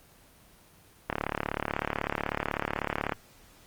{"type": "click train", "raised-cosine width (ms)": 0.5, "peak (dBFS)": -12, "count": 74, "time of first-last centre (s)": [1.1, 3.122], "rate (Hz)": 36.1, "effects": ["pink hiss -57 dBFS RMS until 3.66 s", "Opus 24 kbps"]}